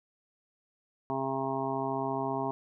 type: harmonic tone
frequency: 134.5 Hz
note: C3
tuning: 48 cents sharp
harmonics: 1 / 2 / 3 / 5 / 6 / 7 / 8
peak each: -40 / -36 / -36 / -36 / -38 / -36 / -40 dBFS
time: 1.1-2.51 s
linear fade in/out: 0 ms
effects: none